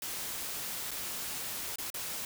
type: noise with dropouts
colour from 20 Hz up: white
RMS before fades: -38 dBFS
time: 0.02-2.25 s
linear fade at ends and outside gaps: 2 ms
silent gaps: 0.909-0.914 / 1.758-1.784 / 1.902-1.942 s
effects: none